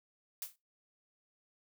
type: noise with exponential decay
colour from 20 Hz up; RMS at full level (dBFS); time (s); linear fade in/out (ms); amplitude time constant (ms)
blue; -36; 0.42-0.56; 2; 30
effects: noise-tail reverb RT60 0.2 s tail -17 dB re dry